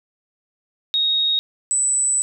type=tone pair in turn; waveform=sine; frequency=3752 / 7969 Hz; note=A#7 / B8; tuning=+11 / +15 cents; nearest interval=octave + minor second; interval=1304 cents; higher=second; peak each=-16 dBFS; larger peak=neither; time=0.94-1.39 / 1.71-2.22 s; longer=second; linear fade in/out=0 ms; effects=none